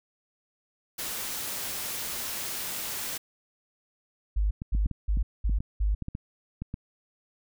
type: noise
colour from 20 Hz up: white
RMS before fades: -34 dBFS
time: 0.98-3.18 s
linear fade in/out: 10 ms
type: tone bursts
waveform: sine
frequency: 51.1 Hz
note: G#1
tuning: 27 cents flat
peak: -22 dBFS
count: 5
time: 4.36-5.95 s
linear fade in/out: 10 ms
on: 150 ms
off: 210 ms
type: clicks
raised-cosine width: 5 ms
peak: -21 dBFS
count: 12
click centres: 4.619 / 4.749 / 4.86 / 4.913 / 5.172 / 5.496 / 5.605 / 6.023 / 6.084 / 6.151 / 6.62 / 6.741 s
effects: none